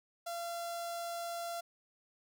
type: tone with notch filter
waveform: sawtooth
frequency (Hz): 684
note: F5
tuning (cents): -36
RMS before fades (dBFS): -40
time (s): 0.26-1.61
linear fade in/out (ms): 10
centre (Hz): 2300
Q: 1.2
effects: none